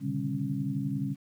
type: tone cluster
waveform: sine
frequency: 119.4 / 139 / 150.6 / 198.8 / 273.1 Hz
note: A#2 / C#3 / D3 / G3 / C#4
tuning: +42 / +5 / +44 / +25 / -26 cents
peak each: -40 / -33 / -37 / -34 / -34 dBFS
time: 0-1.16 s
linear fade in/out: 50 ms
effects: 10-bit